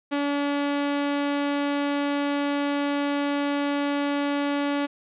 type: tone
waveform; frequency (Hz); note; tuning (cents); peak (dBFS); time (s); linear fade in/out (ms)
sawtooth; 285.9; D4; -46; -19; 0.11-4.87; 20
effects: resampled to 8000 Hz + 10-bit